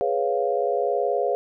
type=chord; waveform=sine; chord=C# dominant seventh; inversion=second; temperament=equal; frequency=415.3 / 493.9 / 554.4 / 698.5 Hz; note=G#4 / B4 / C#5 / E#5; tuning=0 / 0 / 0 / 0 cents; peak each=-26 dBFS; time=0.01-1.35 s; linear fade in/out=0 ms; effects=none